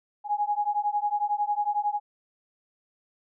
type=beating tone pair; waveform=sine; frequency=824 / 835 Hz; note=G#5 / G#5; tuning=-14 / +9 cents; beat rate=11 Hz; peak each=-27 dBFS; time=0.24-2 s; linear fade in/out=50 ms; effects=none